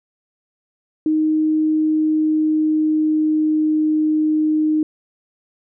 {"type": "tone with pitch glide", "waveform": "sine", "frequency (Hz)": [311.1, 308.8], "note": ["D#4", "D#4"], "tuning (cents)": [0, -13], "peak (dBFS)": -14, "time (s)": [1.06, 4.83], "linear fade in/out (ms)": 2, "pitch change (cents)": -13, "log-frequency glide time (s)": [1.7, 3.86], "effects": []}